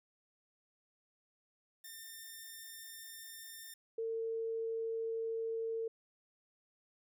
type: tone pair in turn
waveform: 5% pulse / sine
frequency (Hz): 1805 / 452.2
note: A6 / A4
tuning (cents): +44 / +47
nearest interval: 2 octaves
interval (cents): 2397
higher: first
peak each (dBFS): -37 / -35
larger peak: second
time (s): 1.84-3.74 / 3.98-5.88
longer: neither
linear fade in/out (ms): 5
effects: none